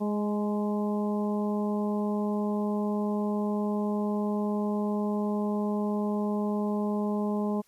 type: harmonic tone with a mistuned harmonic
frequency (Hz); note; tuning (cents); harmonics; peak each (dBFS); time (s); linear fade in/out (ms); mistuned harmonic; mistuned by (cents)
207.8; G#3; +1; 1 / 2 / 3 / 4 / 5; -27 / -33 / -37 / -39 / -41; 0-7.62; 20; 4; +21
effects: white hiss -65 dBFS RMS until 7.67 s + resampled to 32000 Hz